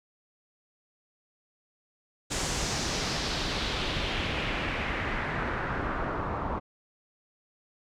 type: noise with low-pass filter sweep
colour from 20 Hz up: pink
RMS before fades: -31 dBFS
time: 2.3-6.6 s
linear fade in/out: 20 ms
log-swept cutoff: 7600 to 1000 Hz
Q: 2
effects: none